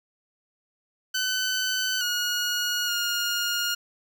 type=tone with pitch steps; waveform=15% pulse; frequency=1514 / 1445 / 1422 Hz; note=F#6 / F#6 / F6; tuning=+39 / -41 / +31 cents; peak=-18 dBFS; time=1.14-3.75 s; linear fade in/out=10 ms; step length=870 ms; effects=none